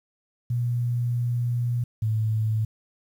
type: tone pair in turn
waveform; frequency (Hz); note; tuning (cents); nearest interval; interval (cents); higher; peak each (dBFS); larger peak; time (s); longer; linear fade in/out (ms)
sine; 120.7 / 109.65; B2 / A2; -39 / -6; major second; 167; first; -22 / -21; second; 0.5-1.84 / 2.02-2.65; first; 5
effects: 9-bit